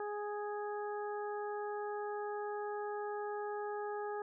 harmonic tone, 415.3 Hz, G#4, in tune, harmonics 1 / 2 / 3 / 4, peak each -39 / -42 / -48 / -50 dBFS, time 0-4.22 s, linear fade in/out 2 ms, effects none

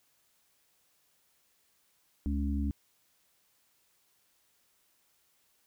harmonic tone, 70.7 Hz, C#2, 35 cents sharp, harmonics 1 / 3 / 4, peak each -30 / -35 / -36 dBFS, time 2.26-2.71 s, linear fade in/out 0 ms, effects white hiss -71 dBFS RMS until 5.66 s

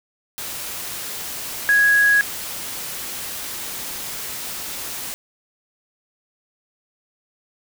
sine tone in noise, 1661.2 Hz, G#6, in tune, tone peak -12 dBFS, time 1.69-2.21 s, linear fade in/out 0 ms, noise white, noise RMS -30 dBFS, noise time 0.38-5.14 s, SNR +15 dB, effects none

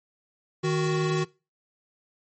square tone pair together, 155.93 / 370 Hz, D#3 / F#4, +4 / 0 cents, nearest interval octave + minor third, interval 1496 cents, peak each -26 dBFS, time 0.63-1.25 s, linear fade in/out 20 ms, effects noise-tail reverb RT60 0.3 s tail -22 dB re dry + MP3 32 kbps

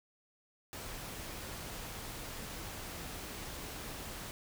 pink noise, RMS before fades -44 dBFS, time 0.73-4.31 s, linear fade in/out 0 ms, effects none

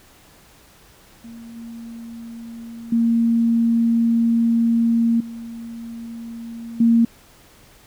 sine tone with level steps, 231.2 Hz, A#3, 14 cents flat, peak -35 / -32 / -14 / -30 / -11 dBFS, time 1.24-7.05 s, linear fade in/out 5 ms, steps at 1.56 / 2.92 / 5.2 / 6.8 s, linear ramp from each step 5 ms, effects pink hiss -50 dBFS RMS until 7.86 s

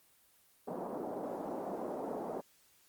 white band-pass noise, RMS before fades -40 dBFS, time 0.67-2.41 s, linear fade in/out 10 ms, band 200 to 750 Hz, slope 24 dB/octave, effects white hiss -67 dBFS RMS until 2.88 s + Opus 24 kbps

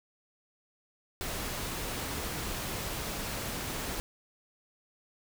pink noise, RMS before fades -36 dBFS, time 1.21-4 s, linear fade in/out 0 ms, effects none

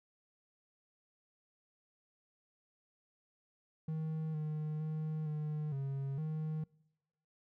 triangle tone with pitch steps, 157.9 / 153.4 / 155.9 / 151.9 / 136.9 / 156 Hz, D#3 / D#3 / D#3 / D#3 / C#3 / D#3, +26 / -24 / +4 / -41 / -21 / +5 cents, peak -33 dBFS, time 3.88-6.64 s, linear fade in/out 5 ms, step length 460 ms, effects noise-tail reverb RT60 0.9 s tail -25 dB re dry

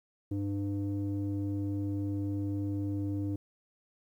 square tone with low-pass filter, 100.2 Hz, G2, 38 cents sharp, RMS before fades -33 dBFS, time 0.31-3.36 s, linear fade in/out 5 ms, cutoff 350 Hz, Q 5, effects 11-bit

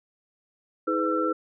sine tone cluster, 319.7 / 420.8 / 503 / 1342 Hz, D#4 / G#4 / B4 / E6, +47 / +23 / +32 / +31 cents, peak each -27 / -31 / -28 / -27 dBFS, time 0.87-1.33 s, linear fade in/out 10 ms, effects none

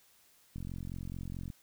click train, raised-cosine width 5 ms, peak -29 dBFS, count 43, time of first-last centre 0.56-1.502 s, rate 44.6 Hz, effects white hiss -65 dBFS RMS until 1.62 s

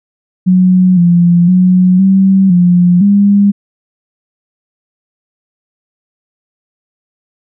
sine tone with pitch steps, 183.7 / 173.3 / 183 / 192.3 / 177 / 201.6 Hz, F#3 / F3 / F#3 / G3 / F3 / G3, -12 / -13 / -19 / -33 / +23 / +49 cents, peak -4 dBFS, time 0.46-3.52 s, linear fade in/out 20 ms, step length 510 ms, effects none

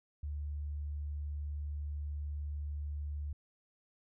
sine tone, 73.42 Hz, D2, in tune, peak -36 dBFS, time 0.23-3.33 s, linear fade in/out 5 ms, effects none

